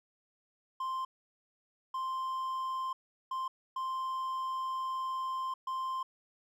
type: tone bursts at uneven times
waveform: triangle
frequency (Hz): 1046.5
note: C6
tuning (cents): 0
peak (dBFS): -31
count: 5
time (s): 0.8-1.05 / 1.94-2.93 / 3.31-3.48 / 3.76-5.54 / 5.67-6.03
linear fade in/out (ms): 5
effects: none